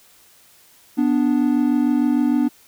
triangle tone pair together, 247.1 / 293.7 Hz, B3 / D4, +1 / 0 cents, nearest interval minor third, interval 299 cents, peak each -16 dBFS, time 0.97-2.49 s, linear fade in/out 20 ms, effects white hiss -52 dBFS RMS until 2.67 s

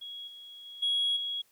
sine tone with level steps, 3322 Hz, G#7, in tune, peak -39 / -45 / -43 / -24 / -31 dBFS, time 0.01-1.42 s, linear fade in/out 10 ms, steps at 0.27 / 0.65 / 0.82 / 1.16 s, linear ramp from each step 10 ms, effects tanh soft clip ceiling -22 dBFS + white hiss -67 dBFS RMS until 1.51 s

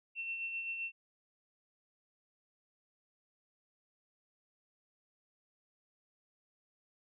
sine tone with tremolo, 2700 Hz, E7, 41 cents sharp, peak -35 dBFS, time 0.15-0.92 s, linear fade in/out 50 ms, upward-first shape sine, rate 7.7 Hz, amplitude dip 40%, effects none

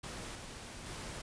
pink noise with level steps, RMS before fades -44 / -47 / -44 dBFS, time 0.03-1.22 s, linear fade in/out 10 ms, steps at 0.35 / 0.86 s, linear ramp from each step 2 ms, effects resampled to 22050 Hz

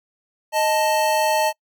square tone pair together, 622.3 / 880.1 Hz, D#5 / A5, 0 / 0 cents, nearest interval tritone, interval 600 cents, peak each -21 / -20 dBFS, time 0.52-1.53 s, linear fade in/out 50 ms, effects noise-tail reverb RT60 0.1 s tail -26 dB re dry

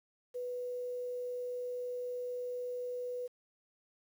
sine tone with quantisation, 493.9 Hz, B4, in tune, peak -36 dBFS, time 0.34-3.28 s, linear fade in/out 20 ms, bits 10, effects none

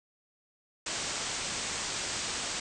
white low-pass noise, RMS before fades -35 dBFS, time 0.86-2.6 s, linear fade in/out 5 ms, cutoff 8400 Hz, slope 96 dB/octave, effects none

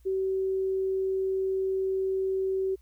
sine tone, 381.7 Hz, G4, 46 cents flat, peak -25 dBFS, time 0.05-2.76 s, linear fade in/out 20 ms, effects added 60 Hz sine -54 dBFS peak until 2.81 s + white hiss -70 dBFS RMS until 2.81 s

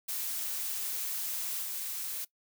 blue noise with level steps, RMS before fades -35 / -37 dBFS, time 0.08-2.25 s, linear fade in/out 10 ms, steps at 1.62 s, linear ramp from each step 10 ms, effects noise-tail reverb RT60 0.1 s tail -20 dB re dry

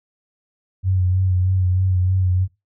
sine tone with vibrato, 92.5 Hz, F#2, in tune, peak -15 dBFS, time 0.83-2.48 s, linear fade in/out 50 ms, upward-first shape sine, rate 3.2 Hz, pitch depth 34 cents each way, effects noise-tail reverb RT60 0.2 s tail -17 dB re dry

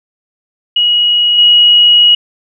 sine tone with level steps, 2903 Hz, F#7, 34 cents flat, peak -7 / -3 dBFS, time 0.76-2.15 s, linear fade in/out 5 ms, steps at 1.38 s, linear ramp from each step 5 ms, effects none

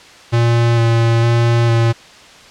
square tone with vibrato, 116.54 Hz, A#2, in tune, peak -11 dBFS, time 0.32-1.93 s, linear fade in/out 20 ms, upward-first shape square, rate 1.1 Hz, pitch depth 13 cents each way, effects white hiss -40 dBFS RMS until 2.5 s + low-pass 5000 Hz 12 dB/octave

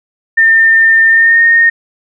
sine tone with pitch glide, 1806 to 1843.9 Hz, A6 to A#6, +45 to -19 cents, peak -4 dBFS, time 0.37-1.7 s, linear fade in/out 10 ms, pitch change +36 cents, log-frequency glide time 1.09-1.41 s, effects none

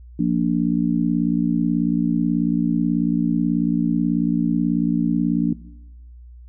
sine chord, Bb major, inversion second, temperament just, 174.81 / 233.1 / 291.4 Hz, F3 / Bb3 / D4, +2 / 0 / -13 cents, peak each -21 dBFS, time 0.19-5.53 s, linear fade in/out 5 ms, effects noise-tail reverb RT60 1.0 s tail -20 dB re dry + added 60 Hz sine -39 dBFS peak until 6.48 s

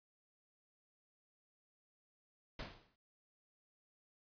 pink noise with exponential decay, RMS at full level -42 dBFS, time 2.59-2.96 s, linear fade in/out 5 ms, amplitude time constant 79 ms, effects resampled to 11025 Hz

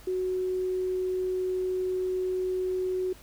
sine tone, 370 Hz, F#4, in tune, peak -26 dBFS, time 0.07-3.13 s, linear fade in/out 5 ms, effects added 50 Hz sine -52 dBFS peak until 3.22 s + pink hiss -53 dBFS RMS until 3.22 s

